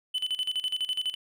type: tone with tremolo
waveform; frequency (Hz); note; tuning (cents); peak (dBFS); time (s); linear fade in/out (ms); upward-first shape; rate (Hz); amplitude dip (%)
triangle; 3018; F#7; +34; -24; 0.14-1.15; 10; square; 12; 80
effects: none